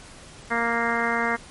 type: harmonic tone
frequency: 233.1 Hz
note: A#3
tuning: in tune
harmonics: 1 / 2 / 3 / 4 / 5 / 6 / 7 / 8 / 9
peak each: -30 / -30 / -30 / -30 / -30 / -30 / -30 / -30 / -30 dBFS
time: 0.5-1.37 s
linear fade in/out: 20 ms
effects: pink hiss -45 dBFS RMS until 1.5 s + MP3 48 kbps